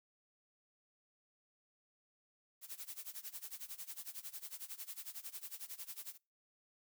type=noise with tremolo; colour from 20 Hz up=blue; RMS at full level=-45 dBFS; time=2.61-6.18 s; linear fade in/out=50 ms; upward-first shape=sine; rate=11 Hz; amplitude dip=90%; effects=noise-tail reverb RT60 0.3 s tail -25 dB re dry